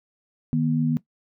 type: tone pair together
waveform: sine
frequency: 154.87 / 242.1 Hz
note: D#3 / B3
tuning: -8 / -34 cents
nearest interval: minor sixth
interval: 774 cents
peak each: -22 dBFS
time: 0.53-0.97 s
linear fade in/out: 0 ms
effects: noise-tail reverb RT60 0.1 s tail -17 dB re dry